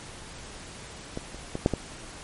clicks, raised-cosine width 2 ms, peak -18 / -26 / -16 / -6 / -12 dBFS, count 5, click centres 1.174 / 1.346 / 1.554 / 1.661 / 1.737 s, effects pink hiss -43 dBFS RMS until 2.23 s + MP3 48 kbps

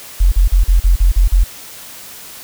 sine tone bursts, 43.65 Hz, F1, in tune, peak -6 dBFS, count 8, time 0.2-1.44 s, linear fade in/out 10 ms, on 120 ms, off 40 ms, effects white hiss -34 dBFS RMS until 2.43 s

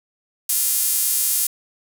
sawtooth tone with high-pass filter, 349.2 Hz, F4, in tune, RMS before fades -20 dBFS, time 0.49-1.47 s, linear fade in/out 5 ms, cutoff 9700 Hz, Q 1.1, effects 7-bit

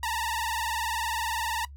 sawtooth tone with vibrato, 918 Hz, A#5, 27 cents flat, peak -24 dBFS, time 0.03-1.65 s, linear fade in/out 2 ms, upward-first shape triangle, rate 20 Hz, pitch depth 120 cents each way, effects noise-tail reverb RT60 0.1 s tail -20 dB re dry + added 70 Hz sine -42 dBFS peak until 1.76 s

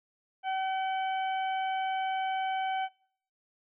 harmonic tone, 762 Hz, G5, 49 cents flat, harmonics 1 / 2 / 3 / 4, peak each -29 / -40 / -42 / -44 dBFS, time 0.43-2.89 s, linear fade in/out 50 ms, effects noise-tail reverb RT60 0.6 s tail -25 dB re dry

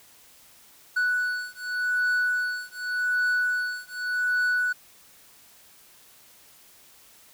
triangle beating tone pair, 1480 / 1480.86 Hz, F#6 / F#6, 0 / +1 cents, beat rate 0.86 Hz, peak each -25 dBFS, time 0.96-4.73 s, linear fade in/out 10 ms, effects white hiss -54 dBFS RMS until 7.33 s

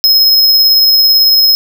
square tone with tremolo, 5140 Hz, E8, 45 cents flat, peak -4 dBFS, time 0.04-1.55 s, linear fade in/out 0 ms, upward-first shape triangle, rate 18 Hz, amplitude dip 25%, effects none

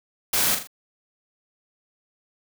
white noise with echo, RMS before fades -22 dBFS, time 0.33-0.55 s, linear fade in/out 5 ms, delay 41 ms, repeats 3, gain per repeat -7 dB, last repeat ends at 0.673 s, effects none

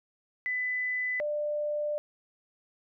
sine tone pair in turn, 2000 / 594.6 Hz, B6 / D5, +21 / +21 cents, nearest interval octave + major sixth, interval 2100 cents, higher first, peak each -28 dBFS, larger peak neither, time 0.46-1.2 / 1.2-1.98 s, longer second, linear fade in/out 0 ms, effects none

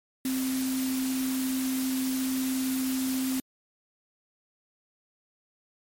sine tone in noise, 261.6 Hz, C4, in tune, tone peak -26 dBFS, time 0.25-3.4 s, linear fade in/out 2 ms, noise white, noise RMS -36 dBFS, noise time 0.25-3.4 s, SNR +7 dB, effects MP3 64 kbps

